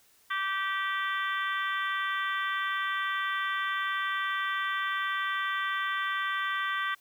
harmonic tone, 388.7 Hz, G4, 15 cents flat, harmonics 3 / 4 / 5 / 6 / 7 / 8 / 9, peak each -32 / -33 / -34 / -44 / -48 / -42 / -42 dBFS, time 0.3-6.95 s, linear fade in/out 10 ms, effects white hiss -63 dBFS RMS until 7 s

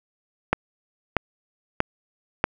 click train, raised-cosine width 0.5 ms, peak -3 dBFS, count 4, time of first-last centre 0.53-2.441 s, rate 1.57 Hz, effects none

